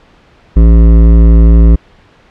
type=tone with hard clipping; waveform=sine; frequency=56.1 Hz; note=A1; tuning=34 cents sharp; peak=-3 dBFS; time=0.56-1.76 s; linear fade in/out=10 ms; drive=13 dB; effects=pink hiss -44 dBFS RMS until 2.3 s + low-pass 3000 Hz 12 dB/octave